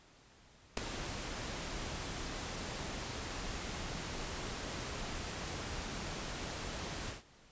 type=noise with ADSR envelope; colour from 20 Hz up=pink; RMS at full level=-27 dBFS; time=0.77-7.23 s; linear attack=4 ms; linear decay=3 ms; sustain=-14 dB; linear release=150 ms; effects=pink hiss -62 dBFS RMS until 7.51 s + resampled to 16000 Hz